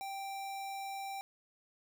square tone, 784 Hz, G5, in tune, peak -40 dBFS, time 0.01-1.21 s, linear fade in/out 0 ms, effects 13-bit

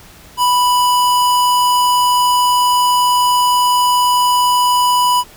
square tone, 987.8 Hz, B5, in tune, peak -11 dBFS, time 0.37-5.24 s, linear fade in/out 50 ms, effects pink hiss -41 dBFS RMS until 5.36 s

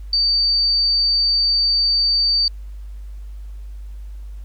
sine tone, 4607 Hz, D8, 34 cents flat, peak -14 dBFS, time 0.13-2.48 s, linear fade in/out 2 ms, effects added 50 Hz sine -30 dBFS peak until 4.44 s + pink hiss -58 dBFS RMS until 4.44 s

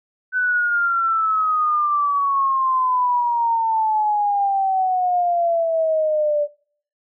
sine exponential sweep, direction down, 1512 to 582 Hz, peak -16 dBFS, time 0.32-6.48 s, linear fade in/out 50 ms, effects noise-tail reverb RT60 0.5 s tail -21 dB re dry

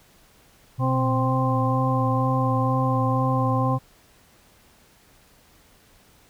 sine tone with vibrato, 123.9 Hz, B2, 6 cents sharp, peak -22 dBFS, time 0.78-3.79 s, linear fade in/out 20 ms, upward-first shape sine, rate 2.1 Hz, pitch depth 67 cents each way
harmonic tone, 261.5 Hz, C4, 1 cent flat, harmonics 1 / 2 / 3 / 4, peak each -26 / -28 / -29 / -26 dBFS, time 0.79-3.79 s, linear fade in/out 50 ms
effects pink hiss -56 dBFS RMS until 6.29 s

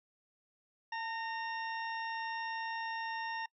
harmonic tone with a mistuned harmonic, 920 Hz, A#5, 23 cents flat, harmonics 1 / 2 / 3 / 4 / 6, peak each -38 / -41 / -48 / -53 / -51 dBFS, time 0.92-3.46 s, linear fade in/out 5 ms, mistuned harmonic 1, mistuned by -37 cents, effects noise-tail reverb RT60 0.1 s tail -24 dB re dry

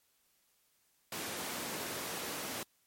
pink high-pass noise, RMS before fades -40 dBFS, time 1.12-2.63 s, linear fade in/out 2 ms, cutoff 220 Hz, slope 12 dB/octave, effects white hiss -73 dBFS RMS until 2.86 s + MP3 64 kbps

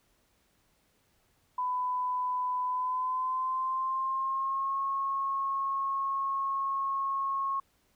sine tone with pitch glide, 1000 to 1090.5 Hz, B5 to C#6, +21 to -29 cents, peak -28 dBFS, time 1.58-7.6 s, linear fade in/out 5 ms, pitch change +150 cents, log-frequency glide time 2.64-4.8 s, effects pink hiss -70 dBFS RMS until 7.95 s

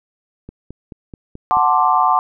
click train, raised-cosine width 3 ms, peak -20 dBFS, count 6, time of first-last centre 0.49-1.57 s, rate 4.63 Hz
sine chord, D dominant seventh, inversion first, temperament equal, 740 / 880 / 1046.5 / 1174.7 Hz, F#5 / A5 / C6 / D6, 0 / 0 / 0 / 0 cents, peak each -17 dBFS, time 1.51-2.19 s, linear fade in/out 0 ms
effects none

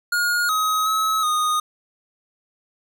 square tone with pitch steps, 1432 / 1266 / 1286 / 1237 Hz, F6 / D#6 / E6 / D#6, +43 / +30 / -43 / -10 cents, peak -19 dBFS, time 0.12-1.6 s, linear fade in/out 5 ms, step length 370 ms, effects none

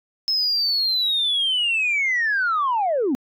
sine linear sweep, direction down, 5220 to 233.1 Hz, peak -17 dBFS, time 0.28-3.15 s, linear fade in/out 0 ms, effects tanh soft clip ceiling -15 dBFS

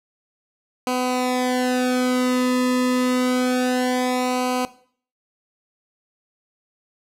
sawtooth tone with flanger, 251.8 Hz, B3, 34 cents sharp, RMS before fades -21 dBFS, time 0.87-4.65 s, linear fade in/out 0 ms, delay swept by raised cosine 0.56 to 1.33 ms, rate 0.27 Hz, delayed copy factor -0.95, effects noise-tail reverb RT60 0.5 s tail -17 dB re dry + low-pass 12000 Hz 12 dB/octave

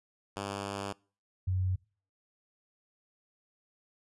5% pulse / sine tone pair in turn, 99.6 / 92.83 Hz, G2 / F#2, +28 / +6 cents, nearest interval minor second, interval 122 cents, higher first, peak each -24 / -27 dBFS, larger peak first, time 0.36-0.93 / 1.47-1.76 s, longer first, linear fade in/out 10 ms, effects noise-tail reverb RT60 0.4 s tail -24 dB re dry + resampled to 24000 Hz

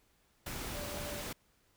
sine tone in noise, 585 Hz, D5, 7 cents flat, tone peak -44 dBFS, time 0.75-1.22 s, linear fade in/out 5 ms, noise pink, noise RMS -41 dBFS, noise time 0.46-1.33 s, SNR -6 dB, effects pink hiss -71 dBFS RMS until 1.76 s

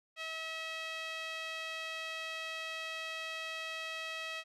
sawtooth tone with band-pass filter, 644 Hz, E5, 41 cents flat, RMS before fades -41 dBFS, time 0.16-4.44 s, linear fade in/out 50 ms, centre 2700 Hz, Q 1.8, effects none

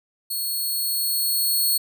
5% pulse tone with level ramp, 4342 Hz, C#8, 37 cents flat, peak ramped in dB -18 to -11 dBFS, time 0.3-1.78 s, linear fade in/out 10 ms, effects none

